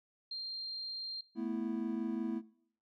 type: tone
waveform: sine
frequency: 4186 Hz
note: C8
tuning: in tune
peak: -38 dBFS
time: 0.31-1.21 s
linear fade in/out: 5 ms
type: chord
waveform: triangle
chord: A suspended second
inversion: none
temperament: equal with one note detuned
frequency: 220 / 245.4 / 329.6 Hz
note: A3 / B3 / E4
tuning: 0 / -11 / 0 cents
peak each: -37 dBFS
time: 1.35-2.42 s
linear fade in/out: 50 ms
effects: noise-tail reverb RT60 0.6 s tail -20 dB re dry